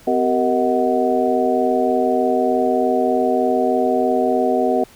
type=tone cluster; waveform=sine; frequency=255.2 / 381.3 / 464.6 / 633 / 739 Hz; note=C4 / G4 / A#4 / D#5 / F#5; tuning=-43 / -48 / -6 / +30 / -2 cents; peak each=-21 dBFS; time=0.07-4.84 s; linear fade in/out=5 ms; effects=pink hiss -47 dBFS RMS until 4.95 s